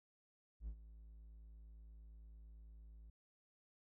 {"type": "tone with ADSR envelope", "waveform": "triangle", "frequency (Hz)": 54.4, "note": "A1", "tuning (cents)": -19, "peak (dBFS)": -39, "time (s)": [0.6, 3.1], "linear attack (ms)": 77, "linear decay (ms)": 70, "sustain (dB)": -14, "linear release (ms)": 3, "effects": []}